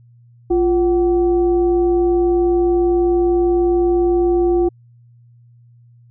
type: tone with frequency modulation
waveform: sine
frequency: 349.2 Hz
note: F4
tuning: in tune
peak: -12 dBFS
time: 0.5-4.69 s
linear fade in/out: 10 ms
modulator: 403 Hz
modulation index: 0.44
effects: added 119 Hz sine -45 dBFS peak until 6.1 s